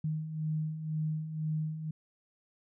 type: beating tone pair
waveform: sine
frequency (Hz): 154.1 / 156.1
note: D#3 / D#3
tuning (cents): -16 / +6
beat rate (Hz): 2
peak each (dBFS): -39 / -32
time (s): 0.04-1.91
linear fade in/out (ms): 5
effects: none